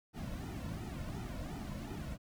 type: noise with flanger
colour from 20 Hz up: brown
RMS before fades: -42 dBFS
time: 0.13-2.18 s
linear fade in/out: 50 ms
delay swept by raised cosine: 1.8 to 2.52 ms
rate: 2.8 Hz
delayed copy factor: -0.95
effects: none